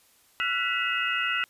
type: tone cluster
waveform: sine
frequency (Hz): 1355 / 1474 / 1970 / 2582 / 2832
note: E6 / F#6 / B6 / E7 / F7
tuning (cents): +47 / -7 / -5 / -37 / +23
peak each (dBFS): -31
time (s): 0.4-1.44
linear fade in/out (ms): 0
effects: white hiss -61 dBFS RMS until 1.49 s + resampled to 32000 Hz